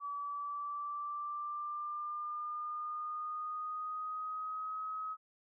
sine tone with pitch glide, 1147 to 1272.7 Hz, D6 to D#6, -41 to +39 cents, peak -37 dBFS, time 0-5.17 s, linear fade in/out 50 ms, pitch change +180 cents, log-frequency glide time 0.14-4.82 s, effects none

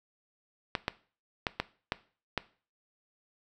clicks, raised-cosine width 0.3 ms, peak -12 dBFS, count 6, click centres 0.752 / 0.881 / 1.468 / 1.6 / 1.921 / 2.377 s, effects noise-tail reverb RT60 0.4 s tail -18 dB re dry

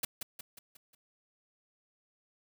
white noise with echo, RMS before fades -32 dBFS, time 0.03-0.05 s, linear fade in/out 5 ms, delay 180 ms, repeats 5, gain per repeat -6 dB, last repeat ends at 0.95 s, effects none

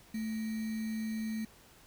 sine tone with sample-and-hold, 220 Hz, A3, in tune, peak -33 dBFS, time 0.14-1.45 s, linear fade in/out 5 ms, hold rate 2100 Hz, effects pink hiss -59 dBFS RMS until 1.86 s

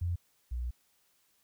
sine tone pair in turn, 87.2 / 60.64 Hz, F2 / B1, -2 / -31 cents, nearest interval tritone, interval 629 cents, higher first, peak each -29 / -32 dBFS, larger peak first, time 0.01-0.16 / 0.51-0.71 s, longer second, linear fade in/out 10 ms, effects white hiss -71 dBFS RMS until 1.43 s

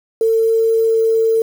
sine tone with quantisation, 449.9 Hz, A4, 39 cents sharp, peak -11 dBFS, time 0.21-1.42 s, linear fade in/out 2 ms, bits 6, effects none

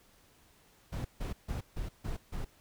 brown noise bursts, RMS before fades -36 dBFS, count 6, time 0.92-2.45 s, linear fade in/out 10 ms, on 130 ms, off 150 ms, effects pink hiss -64 dBFS RMS until 2.6 s

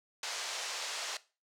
white band-pass noise, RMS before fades -39 dBFS, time 0.23-1.17 s, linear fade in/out 2 ms, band 490 to 6800 Hz, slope 24 dB/octave, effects noise-tail reverb RT60 0.3 s tail -17 dB re dry

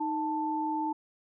sine tone pair together, 311.1 / 882.7 Hz, D#4 / A5, 0 / +5 cents, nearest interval octave + tritone, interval 1805 cents, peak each -32 / -30 dBFS, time 0-0.93 s, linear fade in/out 10 ms, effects none

